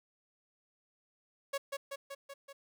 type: tone with echo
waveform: sawtooth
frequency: 555 Hz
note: C#5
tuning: 2 cents sharp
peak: -29 dBFS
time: 1.53-1.58 s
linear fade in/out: 10 ms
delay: 190 ms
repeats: 5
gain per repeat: -3 dB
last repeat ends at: 2.53 s
effects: none